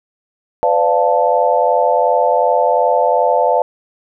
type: chord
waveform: sine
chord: B half-diminished seventh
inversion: none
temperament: equal with one note detuned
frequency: 504.6 / 587.3 / 698.5 / 880 Hz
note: B4 / D5 / F5 / A5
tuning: +37 / 0 / 0 / 0 cents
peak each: -16 dBFS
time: 0.63-3.62 s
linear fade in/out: 0 ms
effects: none